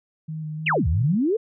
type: tone with vibrato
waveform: sine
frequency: 155.56 Hz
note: D#3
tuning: in tune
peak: -28 dBFS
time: 0.28-1.16 s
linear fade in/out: 10 ms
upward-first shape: square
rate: 3.3 Hz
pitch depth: 18 cents each way
type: exponential two-way sweep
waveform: sine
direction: down then up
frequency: 3136 to 70.9 to 475.2 Hz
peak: -18 dBFS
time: 0.66-1.37 s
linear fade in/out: 10 ms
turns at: 0.88 s
effects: none